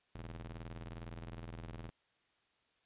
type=ring-modulated tone; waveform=sawtooth; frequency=82.41 Hz; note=E2; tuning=in tune; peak=-38 dBFS; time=0.15-1.9 s; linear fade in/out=0 ms; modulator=31.5 Hz; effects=white hiss -75 dBFS RMS until 2.85 s + resampled to 8000 Hz